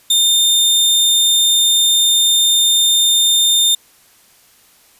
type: tone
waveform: sawtooth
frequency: 3622 Hz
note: A7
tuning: 49 cents sharp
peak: -7 dBFS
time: 0.1-3.75 s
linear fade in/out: 5 ms
effects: white hiss -50 dBFS RMS until 4.99 s + resampled to 32000 Hz